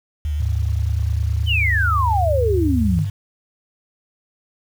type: tone with vibrato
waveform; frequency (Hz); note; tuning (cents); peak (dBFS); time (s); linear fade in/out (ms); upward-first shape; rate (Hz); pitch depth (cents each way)
sine; 74.1; D2; +16; -19; 0.25-2.99; 0; sine; 8.6; 27
type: tone with pitch glide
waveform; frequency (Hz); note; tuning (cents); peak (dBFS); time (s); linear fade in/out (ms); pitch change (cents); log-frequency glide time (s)
sine; 103.8 to 99.74; G#2 to G2; 0 to +30; -21; 0.4-3.1; 5; -70; 1.57-1.73
type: exponential sweep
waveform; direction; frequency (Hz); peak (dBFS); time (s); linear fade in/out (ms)
sine; down; 3136 to 137.8; -17; 1.46-3.07; 50
effects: 7-bit